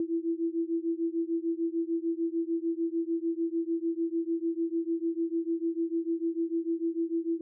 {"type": "beating tone pair", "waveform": "sine", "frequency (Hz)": [329.6, 336.3], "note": ["E4", "E4"], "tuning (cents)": [0, 35], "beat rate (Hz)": 6.7, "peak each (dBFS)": [-30, -31], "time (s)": [0, 7.41], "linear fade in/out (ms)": 2, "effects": []}